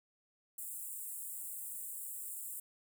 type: high-pass noise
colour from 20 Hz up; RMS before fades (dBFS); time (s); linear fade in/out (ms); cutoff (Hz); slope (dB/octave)
pink; -44; 0.58-2.6; 5; 7600; 96
effects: none